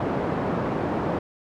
pink band-pass noise, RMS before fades -26 dBFS, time 0-1.19 s, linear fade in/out 5 ms, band 150 to 910 Hz, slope 12 dB/octave, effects none

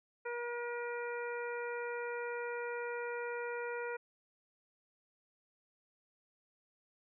harmonic tone, 478 Hz, A#4, 43 cents sharp, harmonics 1 / 2 / 3 / 4 / 5, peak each -39 / -45 / -44 / -49 / -49 dBFS, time 0.25-3.97 s, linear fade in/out 10 ms, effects none

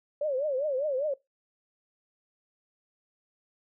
sine tone with vibrato, 561 Hz, C#5, 21 cents sharp, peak -26 dBFS, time 0.21-1.14 s, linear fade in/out 5 ms, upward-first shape triangle, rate 5 Hz, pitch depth 200 cents each way, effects noise-tail reverb RT60 0.2 s tail -23 dB re dry

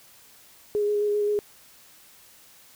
sine tone with vibrato, 414.9 Hz, G#4, 2 cents flat, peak -21 dBFS, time 0.75-1.39 s, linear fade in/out 0 ms, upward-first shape square, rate 7.6 Hz, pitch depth 11 cents each way, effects white hiss -53 dBFS RMS until 2.75 s

